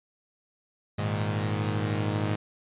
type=chord; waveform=sawtooth; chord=Ab suspended second; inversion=none; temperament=equal; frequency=103.83 / 116.54 / 155.56 Hz; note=Ab2 / Bb2 / Eb3; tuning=0 / 0 / 0 cents; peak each=-24 / -29 / -29 dBFS; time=0.98-2.36 s; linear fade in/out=10 ms; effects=resampled to 8000 Hz